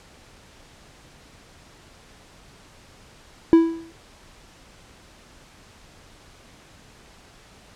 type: tone with exponential decay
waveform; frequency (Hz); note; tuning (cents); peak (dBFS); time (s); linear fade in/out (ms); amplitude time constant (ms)
triangle; 329.6; E4; 0; -5; 3.53-3.92; 0; 83
effects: pink hiss -50 dBFS RMS until 7.75 s + low-pass 8000 Hz 12 dB/octave